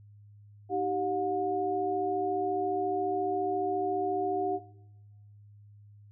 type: tone cluster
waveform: sine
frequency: 313.5 / 387.9 / 721 Hz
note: D#4 / G4 / F#5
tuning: +13 / -18 / -45 cents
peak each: -36 / -30 / -30 dBFS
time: 0.69-4.6 s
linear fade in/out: 50 ms
effects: noise-tail reverb RT60 1.0 s tail -18 dB re dry + added 103 Hz sine -51 dBFS peak until 6.11 s